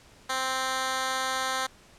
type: tone with high-pass filter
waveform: 10% pulse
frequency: 261.6 Hz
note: C4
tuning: in tune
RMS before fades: -29 dBFS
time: 0.29-1.67 s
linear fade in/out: 10 ms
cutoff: 750 Hz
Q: 0.51
effects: pink hiss -55 dBFS RMS until 1.98 s + low-pass 9000 Hz 12 dB/octave